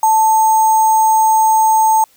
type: tone with sample-and-hold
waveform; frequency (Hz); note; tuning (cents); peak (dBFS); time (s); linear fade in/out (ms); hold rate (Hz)
sine; 880; A5; 0; -8; 0.03-2.04; 2; 7350
effects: white hiss -52 dBFS RMS until 2.16 s